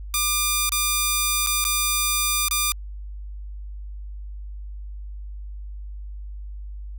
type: tone with dropouts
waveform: 5% pulse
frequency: 1200 Hz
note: D6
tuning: 37 cents sharp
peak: -8 dBFS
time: 0.14-2.72 s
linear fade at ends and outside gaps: 1 ms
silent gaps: 0.693-0.72 / 1.464-1.47 / 1.642-1.65 / 2.484-2.51 s
effects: added 50 Hz sine -32 dBFS peak until 6.98 s